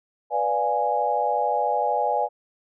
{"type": "chord", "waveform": "sine", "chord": "B diminished seventh", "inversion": "none", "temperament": "equal", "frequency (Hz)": [493.9, 587.3, 698.5, 830.6], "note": ["B4", "D5", "F5", "Ab5"], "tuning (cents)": [0, 0, 0, 0], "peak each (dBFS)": [-28, -27, -27, -23], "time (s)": [0.3, 2.29], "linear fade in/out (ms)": 50, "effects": []}